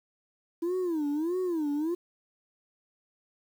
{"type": "tone with vibrato", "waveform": "sine", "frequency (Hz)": 327, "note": "E4", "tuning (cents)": -14, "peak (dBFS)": -24, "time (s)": [0.62, 1.95], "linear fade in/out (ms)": 10, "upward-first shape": "sine", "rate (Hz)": 1.6, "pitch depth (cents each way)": 220, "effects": ["tanh soft clip ceiling -26 dBFS", "9-bit"]}